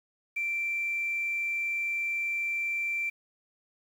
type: tone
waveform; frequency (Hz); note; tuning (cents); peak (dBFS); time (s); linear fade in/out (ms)
sine; 2349; D7; 0; -27; 0.36-3.1; 10
effects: tanh soft clip ceiling -23 dBFS + 9-bit